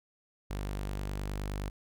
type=tone; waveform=sawtooth; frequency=49.62 Hz; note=G1; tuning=22 cents sharp; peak=-30 dBFS; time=0.5-1.7 s; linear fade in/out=10 ms; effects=none